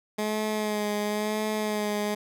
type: tone with vibrato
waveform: 15% pulse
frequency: 211.5 Hz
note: G#3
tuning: 32 cents sharp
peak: -20 dBFS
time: 0.18-2.15 s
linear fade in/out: 10 ms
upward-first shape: sine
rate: 0.97 Hz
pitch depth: 29 cents each way
effects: none